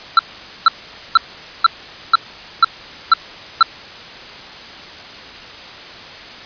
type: tone bursts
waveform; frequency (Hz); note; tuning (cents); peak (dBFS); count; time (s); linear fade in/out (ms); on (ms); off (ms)
square; 1341; E6; +29; -5; 8; 0.17-3.628; 2; 21; 470
effects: white hiss -34 dBFS RMS until 6.45 s + resampled to 11025 Hz